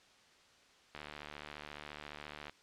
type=click train; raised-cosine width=0.3 ms; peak=-29 dBFS; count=116; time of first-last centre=0.95-2.496 s; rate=74.4 Hz; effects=white hiss -64 dBFS RMS until 2.62 s + low-pass 5000 Hz 12 dB/octave